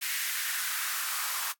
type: noise with high-pass filter sweep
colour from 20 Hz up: white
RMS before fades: -32 dBFS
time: 0.01-1.53 s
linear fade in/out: 20 ms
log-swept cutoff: 1900 to 1100 Hz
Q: 2.5
effects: noise-tail reverb RT60 0.1 s tail -19 dB re dry + AAC 64 kbps